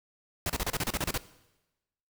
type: noise bursts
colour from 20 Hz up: pink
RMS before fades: -30 dBFS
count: 11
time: 0.46-1.177 s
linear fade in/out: 2 ms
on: 37 ms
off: 31 ms
effects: noise-tail reverb RT60 1.0 s tail -18 dB re dry